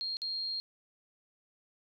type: tone with dropouts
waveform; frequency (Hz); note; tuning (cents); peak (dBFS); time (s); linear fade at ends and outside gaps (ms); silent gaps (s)
sine; 4227; C8; +17; -33; 0.01-0.6; 0; 0.169-0.218
effects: none